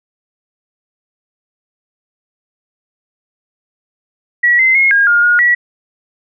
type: tone with pitch steps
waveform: sine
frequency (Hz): 1928 / 2064 / 2158 / 1624 / 1418 / 1437 / 1934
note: B6 / C7 / C#7 / G#6 / F6 / F6 / B6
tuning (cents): -42 / -24 / -47 / -39 / +26 / +49 / -37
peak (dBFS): -7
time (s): 4.43-5.55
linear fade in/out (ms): 10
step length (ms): 160
effects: none